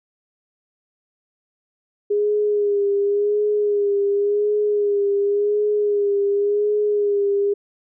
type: tone with vibrato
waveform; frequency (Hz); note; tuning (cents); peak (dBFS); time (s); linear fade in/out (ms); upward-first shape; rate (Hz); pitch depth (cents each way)
sine; 410; G#4; -22; -16; 2.1-7.54; 10; sine; 0.91; 37
effects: none